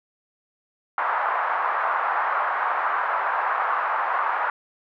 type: band-pass noise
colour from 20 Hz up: pink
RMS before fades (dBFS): -24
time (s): 0.98-4.5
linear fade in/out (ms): 2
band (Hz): 860 to 1400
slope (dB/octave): 24
effects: none